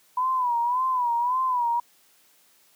sine tone with vibrato, 987.8 Hz, B5, in tune, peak -21 dBFS, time 0.17-1.8 s, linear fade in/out 5 ms, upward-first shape sine, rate 1.8 Hz, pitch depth 93 cents each way, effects white hiss -60 dBFS RMS until 2.75 s + high-pass 150 Hz 12 dB/octave

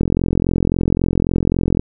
click train, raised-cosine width 3 ms, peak -3 dBFS, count 79, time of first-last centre 0.01-1.795 s, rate 43.7 Hz, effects none

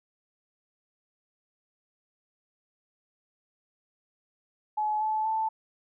sine tone with pitch steps, 852 / 866.4 / 881 Hz, G#5 / A5 / A5, +44 / -27 / +2 cents, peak -25 dBFS, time 4.77-5.49 s, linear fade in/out 10 ms, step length 240 ms, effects none

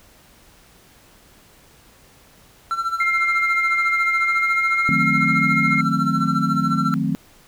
triangle tone with tremolo, 1349 Hz, E6, 40 cents sharp, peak -16 dBFS, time 2.71-6.94 s, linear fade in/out 0 ms, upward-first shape sine, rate 14 Hz, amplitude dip 75%
sine tone with pitch glide, 2113 to 2134 Hz, C7 to C7, +16 to +34 cents, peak -18 dBFS, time 3-5.81 s, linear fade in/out 5 ms, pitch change +18 cents, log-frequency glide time 4.12-4.88 s
sine chord, D# diminished seventh, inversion none, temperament equal with one note detuned, 155.56 / 181.92 / 220 / 261.6 Hz, D#3 / F#3 / A3 / C4, 0 / -29 / 0 / 0 cents, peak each -24 dBFS, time 4.89-7.15 s, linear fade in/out 0 ms
effects pink hiss -51 dBFS RMS until 7.47 s

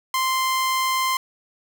sawtooth tone, 1044 Hz, C6, 4 cents flat, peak -16 dBFS, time 0.14-1.17 s, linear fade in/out 2 ms, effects none

